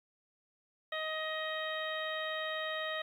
harmonic tone, 628 Hz, D#5, 16 cents sharp, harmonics 1 / 2 / 3 / 4 / 5 / 6, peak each -39 / -42 / -39 / -50 / -45 / -44 dBFS, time 0.92-3.02 s, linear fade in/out 5 ms, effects 11-bit

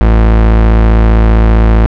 40% pulse tone, 55.3 Hz, A1, 9 cents sharp, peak -3 dBFS, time 0.01-1.86 s, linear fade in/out 0 ms, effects low-pass 2000 Hz 12 dB/octave

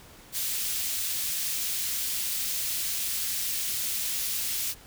white high-pass noise, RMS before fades -30 dBFS, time 0.32-4.75 s, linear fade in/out 50 ms, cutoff 2600 Hz, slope 12 dB/octave, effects pink hiss -51 dBFS RMS until 4.86 s

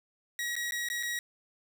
sawtooth tone with dropouts, 1907 Hz, A#6, 39 cents sharp, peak -28 dBFS, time 0.39-1.19 s, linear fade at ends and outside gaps 1 ms, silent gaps 0.555-0.564 / 0.709-0.721 / 0.887-0.9 / 1.028-1.032 s, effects none

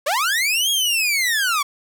sawtooth linear two-way sweep, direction up then down, 519 to 3322 to 1096 Hz, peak -14 dBFS, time 0.06-1.63 s, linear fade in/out 10 ms, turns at 0.7 s, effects none

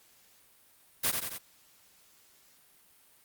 white noise with echo, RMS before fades -27 dBFS, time 1.03-1.12 s, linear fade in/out 20 ms, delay 89 ms, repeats 3, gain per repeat -4 dB, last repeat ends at 1.387 s, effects white hiss -62 dBFS RMS until 3.24 s + Opus 48 kbps

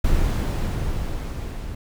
brown noise with level ramp, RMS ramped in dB -19 to -31 dBFS, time 0.04-1.75 s, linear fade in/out 5 ms, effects none

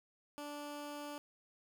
15% pulse tone, 292.1 Hz, D4, 9 cents flat, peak -37 dBFS, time 0.38-1.18 s, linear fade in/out 0 ms, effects none

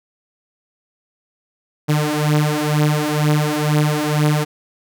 sawtooth beating tone pair, 149.3 / 151.4 Hz, D3 / D#3, +29 / -47 cents, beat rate 2.1 Hz, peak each -14 dBFS, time 1.88-4.45 s, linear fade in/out 20 ms, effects none

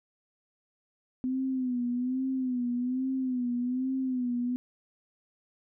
sine tone with vibrato, 253 Hz, B3, 42 cents sharp, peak -27 dBFS, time 1.24-4.56 s, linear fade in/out 0 ms, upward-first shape sine, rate 1.2 Hz, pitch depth 75 cents each way, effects none

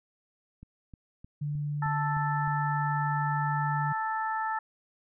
click train, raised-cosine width 5 ms, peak -34 dBFS, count 7, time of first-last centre 0.63-2.476 s, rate 3.25 Hz
sine tone, 146.83 Hz, D3, in tune, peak -29 dBFS, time 1.41-3.93 s, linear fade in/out 10 ms
harmonic tone, 440 Hz, A4, in tune, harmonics 2 / 3 / 4, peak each -30 / -34 / -36 dBFS, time 1.82-4.59 s, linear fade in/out 5 ms
effects none

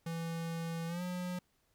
square tone with pitch glide, 165.9 to 179.87 Hz, E3 to F#3, +11 to -49 cents, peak -37 dBFS, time 0.06-1.39 s, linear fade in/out 5 ms, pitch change +140 cents, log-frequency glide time 0.87-1.02 s, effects pink hiss -75 dBFS RMS until 1.74 s

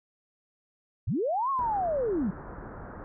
sine linear two-way sweep, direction up then down, 67.8 to 1114 to 165.4 Hz, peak -25 dBFS, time 1.07-2.31 s, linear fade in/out 10 ms, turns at 1.5 s
pink low-pass noise, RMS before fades -42 dBFS, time 1.59-3.04 s, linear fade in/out 0 ms, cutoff 1600 Hz, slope 48 dB/octave
effects none

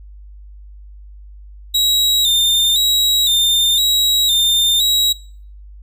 40% pulse tone with vibrato, 3729 Hz, A#7, in tune, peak -11 dBFS, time 1.74-5.13 s, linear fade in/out 10 ms, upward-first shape square, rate 0.98 Hz, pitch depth 56 cents each way, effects noise-tail reverb RT60 0.5 s tail -21 dB re dry + added 50 Hz sine -35 dBFS peak until 5.82 s

